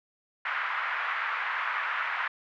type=band-pass noise; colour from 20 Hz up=pink; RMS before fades=-31 dBFS; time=0.45-2.28 s; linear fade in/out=5 ms; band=1100 to 2100 Hz; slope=24 dB/octave; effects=none